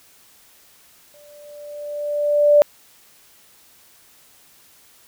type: tone with exponential growth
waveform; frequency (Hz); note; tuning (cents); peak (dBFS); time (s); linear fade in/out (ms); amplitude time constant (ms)
sine; 587.3; D5; 0; -7; 1.14-2.62; 0; 320
effects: white hiss -52 dBFS RMS until 5.07 s